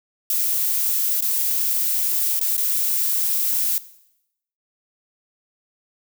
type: noise with dropouts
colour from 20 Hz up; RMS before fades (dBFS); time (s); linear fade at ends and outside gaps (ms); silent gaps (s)
violet; -21; 0.3-3.78; 1; 1.207-1.223 / 2.393-2.412 / 2.567-2.578
effects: noise-tail reverb RT60 0.8 s tail -17 dB re dry